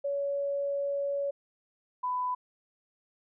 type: tone pair in turn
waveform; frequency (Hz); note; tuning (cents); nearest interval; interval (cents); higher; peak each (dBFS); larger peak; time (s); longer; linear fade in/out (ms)
sine; 563 / 998.2; C#5 / B5; +27 / +18; minor seventh; 991; second; -28; neither; 0.04-1.31 / 2.03-2.35; first; 10
effects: none